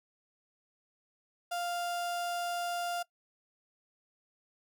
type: tone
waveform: 35% pulse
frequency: 698.5 Hz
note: F5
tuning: in tune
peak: -31 dBFS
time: 1.51-3.03 s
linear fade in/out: 10 ms
effects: noise-tail reverb RT60 0.1 s tail -21 dB re dry